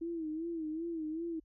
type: tone with vibrato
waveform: sine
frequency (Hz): 323.6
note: E4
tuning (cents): -32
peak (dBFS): -35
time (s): 0.01-1.4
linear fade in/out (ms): 10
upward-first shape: sine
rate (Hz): 2.6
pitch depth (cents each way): 90
effects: added 50 Hz sine -64 dBFS peak until 1.44 s